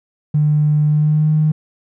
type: tone with pitch glide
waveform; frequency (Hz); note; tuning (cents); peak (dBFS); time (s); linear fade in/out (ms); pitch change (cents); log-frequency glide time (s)
triangle; 150 to 154.22; D3 to D#3; +37 to -15; -7; 0.34-1.52; 10; +48; 0.88-1.3
effects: tanh soft clip ceiling -9 dBFS